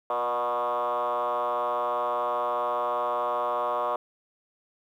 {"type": "tone with frequency modulation", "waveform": "sine", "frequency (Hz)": 851, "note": "G#5", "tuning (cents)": 42, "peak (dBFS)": -23, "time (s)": [0.1, 3.96], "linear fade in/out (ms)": 2, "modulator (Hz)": 123, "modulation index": 2.9, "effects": ["tanh soft clip ceiling -22 dBFS", "10-bit"]}